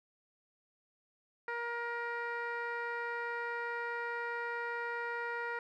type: tone with low-pass filter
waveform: 15% pulse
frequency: 472.4 Hz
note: A#4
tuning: 23 cents sharp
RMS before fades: -38 dBFS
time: 1.48-5.59 s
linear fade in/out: 2 ms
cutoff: 1900 Hz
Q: 1.9
effects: none